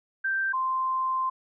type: tone pair in turn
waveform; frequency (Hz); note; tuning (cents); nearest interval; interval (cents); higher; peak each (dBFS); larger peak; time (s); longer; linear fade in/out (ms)
sine; 1568 / 1043.2; G6 / C6; 0 / -5; perfect fifth; 705; first; -24; neither; 0.24-0.53 / 0.53-1.3; second; 10
effects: none